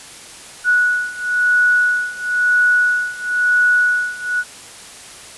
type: beating tone pair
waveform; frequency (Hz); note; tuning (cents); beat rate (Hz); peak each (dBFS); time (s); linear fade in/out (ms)
sine; 1468 / 1468.99; F#6 / F#6; -14 / -13; 0.99; -17 / -15; 0.64-4.44; 50
effects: white hiss -37 dBFS RMS until 5.37 s + resampled to 24000 Hz